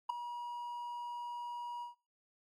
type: tone with ADSR envelope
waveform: triangle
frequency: 960 Hz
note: B5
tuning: 49 cents flat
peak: -25 dBFS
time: 0.09-1.95 s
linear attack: 10 ms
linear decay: 4 ms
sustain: -12 dB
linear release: 130 ms
effects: noise-tail reverb RT60 0.3 s tail -19 dB re dry + MP3 64 kbps